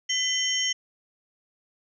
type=tone cluster; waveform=sine; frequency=2008 / 3069 / 5570 / 6420 Hz; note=B6 / G7 / F8 / G8; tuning=+28 / -37 / -5 / +40 cents; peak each=-30 / -26 / -31 / -30 dBFS; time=0.09-0.73 s; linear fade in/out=10 ms; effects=none